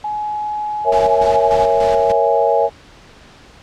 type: tone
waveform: sine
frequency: 843 Hz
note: G#5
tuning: 26 cents sharp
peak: -19 dBFS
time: 0.04-1.65 s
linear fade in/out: 5 ms
type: chord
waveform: sine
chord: A# half-diminished seventh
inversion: none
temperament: equal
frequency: 466.2 / 554.4 / 659.3 / 830.6 Hz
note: A#4 / C#5 / E5 / G#5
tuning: 0 / 0 / 0 / 0 cents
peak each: -17 dBFS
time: 0.84-2.7 s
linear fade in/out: 50 ms
type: noise with tremolo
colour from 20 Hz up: pink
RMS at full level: -27 dBFS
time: 0.92-2.12 s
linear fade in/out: 2 ms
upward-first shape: square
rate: 3.4 Hz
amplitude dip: 60%
effects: pink hiss -43 dBFS RMS until 3.62 s + low-pass 5000 Hz 12 dB/octave